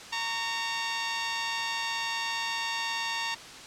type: tone pair together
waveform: 10% pulse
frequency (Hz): 919 / 1120.4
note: A#5 / C#6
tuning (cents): -25 / +18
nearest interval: minor third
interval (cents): 343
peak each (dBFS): -21 / -29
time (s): 0.12-3.35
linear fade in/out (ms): 10
effects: white hiss -44 dBFS RMS until 3.66 s + low-pass 6000 Hz 12 dB/octave